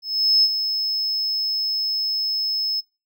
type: tone with ADSR envelope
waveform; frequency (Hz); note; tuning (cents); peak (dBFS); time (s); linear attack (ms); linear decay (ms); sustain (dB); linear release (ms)
triangle; 5200; E8; -24; -10; 0.02-2.81; 410; 47; -10; 18
effects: noise-tail reverb RT60 0.3 s tail -24 dB re dry + tanh soft clip ceiling -9 dBFS